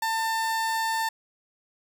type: tone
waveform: 30% pulse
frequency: 896 Hz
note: A5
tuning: 31 cents sharp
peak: -22 dBFS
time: 0.02-1.09 s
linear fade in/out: 5 ms
effects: none